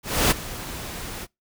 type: noise with ADSR envelope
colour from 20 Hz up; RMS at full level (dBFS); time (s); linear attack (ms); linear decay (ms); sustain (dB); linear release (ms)
pink; -17; 0.03-1.27; 280; 19; -17; 40
effects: noise-tail reverb RT60 0.2 s tail -26 dB re dry

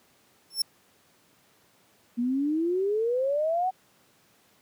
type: tone with exponential growth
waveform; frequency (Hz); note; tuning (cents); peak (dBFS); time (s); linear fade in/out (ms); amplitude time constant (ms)
sawtooth; 5400; E8; +41; -17; 0.5-0.62; 5; 26
type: exponential sweep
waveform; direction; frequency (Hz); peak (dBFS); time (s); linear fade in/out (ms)
sine; up; 233.4 to 765; -23; 2.17-3.71; 20
effects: pink hiss -62 dBFS RMS until 4.61 s + high-pass 150 Hz 12 dB/octave

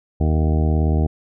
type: harmonic tone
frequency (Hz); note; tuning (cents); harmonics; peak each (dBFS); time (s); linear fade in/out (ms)
77.78; D#2; 0; 1 / 2 / 3 / 4 / 5 / 6 / 8 / 9 / 10; -16 / -22 / -26 / -28 / -30 / -32 / -34 / -35 / -36; 0.2-1.07; 10
effects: none

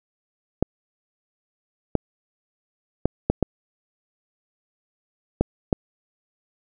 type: clicks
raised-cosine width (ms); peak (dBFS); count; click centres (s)
2; -4; 7; 0.626 / 1.953 / 3.056 / 3.3 / 3.427 / 5.41 / 5.728
effects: none

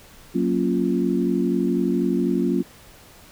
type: chord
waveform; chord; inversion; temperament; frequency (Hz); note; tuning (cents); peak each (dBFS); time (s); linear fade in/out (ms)
sine; Gb major seventh; none; equal; 185 / 233.1 / 277.2 / 349.2; Gb3 / Bb3 / Db4 / F4; 0 / 0 / 0 / 0; -24; 0.34-2.63; 20
effects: pink hiss -48 dBFS RMS until 3.31 s

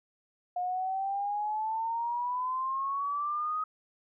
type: exponential sweep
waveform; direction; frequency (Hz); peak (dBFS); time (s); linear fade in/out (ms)
sine; up; 713 to 1263; -29; 0.56-3.64; 5
effects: none

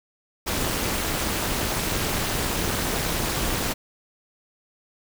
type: noise with amplitude modulation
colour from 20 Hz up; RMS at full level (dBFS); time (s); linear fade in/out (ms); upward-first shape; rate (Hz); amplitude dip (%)
pink; -22; 0.46-3.74; 20; sine; 278; 80
effects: none

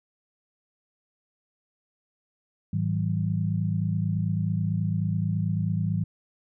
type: tone cluster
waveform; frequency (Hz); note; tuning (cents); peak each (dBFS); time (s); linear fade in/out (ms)
sine; 106.4 / 160.6 / 189.8; G#2 / E3 / F#3; +42 / -45 / +44; -27 / -27 / -30; 2.73-6.04; 5
effects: none

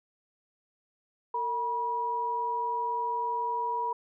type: tone pair together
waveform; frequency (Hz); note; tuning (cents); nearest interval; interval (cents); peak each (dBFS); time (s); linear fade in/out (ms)
sine; 455.9 / 966; A#4 / B5; -39 / -39; octave + minor second; 1300; -37 / -28; 1.34-3.93; 5
effects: none

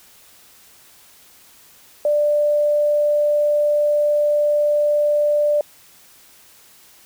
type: tone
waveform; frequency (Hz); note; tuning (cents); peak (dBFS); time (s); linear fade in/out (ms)
sine; 591; D5; +11; -14; 2.05-5.61; 2
effects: white hiss -49 dBFS RMS until 7.05 s

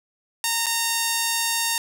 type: tone with dropouts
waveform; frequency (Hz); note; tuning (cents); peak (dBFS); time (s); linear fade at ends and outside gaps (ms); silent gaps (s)
5% pulse; 921; A#5; -21; -9; 0.44-1.78; 1; 0.66-0.666
effects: none

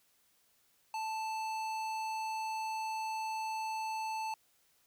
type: tone with tanh clipping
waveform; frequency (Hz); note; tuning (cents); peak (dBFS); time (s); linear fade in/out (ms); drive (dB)
sine; 880; A5; 0; -37; 0.94-4.34; 2; 18
effects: white hiss -71 dBFS RMS until 4.86 s

